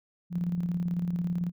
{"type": "tone with tremolo", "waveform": "sine", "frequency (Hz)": 174.61, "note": "F3", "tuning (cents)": 0, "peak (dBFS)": -25, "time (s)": [0.3, 1.52], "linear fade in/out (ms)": 50, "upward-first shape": "square", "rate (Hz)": 18, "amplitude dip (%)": 45, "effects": []}